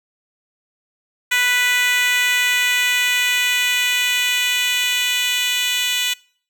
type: tone with high-pass filter sweep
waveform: 10% pulse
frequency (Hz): 493.9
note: B4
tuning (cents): 0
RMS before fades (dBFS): -18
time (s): 1.31-6.14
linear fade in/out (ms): 10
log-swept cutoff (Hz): 1900 to 3100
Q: 1.8
effects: noise-tail reverb RT60 0.5 s tail -24 dB re dry